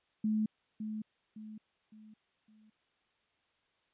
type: tone with echo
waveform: sine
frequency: 215.6 Hz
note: A3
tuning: 35 cents flat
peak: -28 dBFS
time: 0.24-0.46 s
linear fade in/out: 5 ms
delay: 560 ms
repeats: 4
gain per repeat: -8 dB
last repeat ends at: 2.7 s
effects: white hiss -75 dBFS RMS until 3.93 s + resampled to 8000 Hz